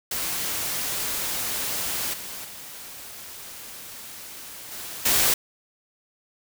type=noise with level steps; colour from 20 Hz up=white; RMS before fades=-28 / -36 / -40 / -36 / -20 dBFS; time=0.11-5.34 s; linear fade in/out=5 ms; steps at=2.13 / 2.44 / 4.71 / 5.05 s; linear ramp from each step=10 ms; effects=none